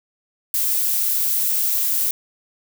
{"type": "noise", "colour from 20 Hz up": "violet", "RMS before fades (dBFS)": -20, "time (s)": [0.54, 2.11], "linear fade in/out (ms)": 2, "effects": []}